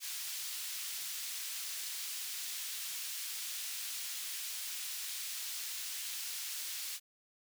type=high-pass noise; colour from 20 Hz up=pink; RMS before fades=-41 dBFS; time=0-7 s; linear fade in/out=50 ms; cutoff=3300 Hz; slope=12 dB/octave; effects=none